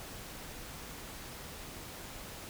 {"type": "silence", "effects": ["pink hiss -46 dBFS RMS until 2.49 s"]}